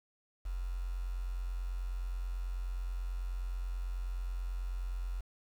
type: tone with quantisation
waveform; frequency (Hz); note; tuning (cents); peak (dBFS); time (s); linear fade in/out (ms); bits
sine; 44.65; F1; +39; -34; 0.45-5.21; 10; 9
effects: none